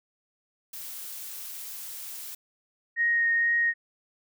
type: noise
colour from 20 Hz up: blue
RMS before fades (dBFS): -39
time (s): 0.73-2.35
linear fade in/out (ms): 5
type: tone with vibrato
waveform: sine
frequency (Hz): 1864.7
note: A#6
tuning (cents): 0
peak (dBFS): -21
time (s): 2.96-3.74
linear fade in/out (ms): 50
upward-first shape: triangle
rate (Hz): 2.1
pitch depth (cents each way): 11
effects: none